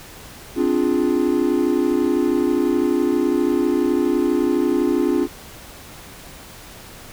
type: chord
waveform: triangle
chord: D half-diminished seventh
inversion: third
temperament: equal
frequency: 261.6 / 293.7 / 349.2 / 415.3 Hz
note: C4 / D4 / F4 / Ab4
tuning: 0 / 0 / 0 / 0 cents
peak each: -20 / -19 / -18 / -23 dBFS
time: 0.55-5.28 s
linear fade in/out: 50 ms
effects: pink hiss -40 dBFS RMS until 7.12 s